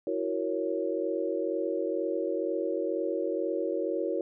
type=chord; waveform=sine; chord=F# dominant seventh; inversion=third; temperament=equal with one note detuned; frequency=329.6 / 371.7 / 466.2 / 554.4 Hz; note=E4 / F#4 / A#4 / C#5; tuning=0 / +8 / 0 / 0 cents; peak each=-33 dBFS; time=0.07-4.21 s; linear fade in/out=2 ms; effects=none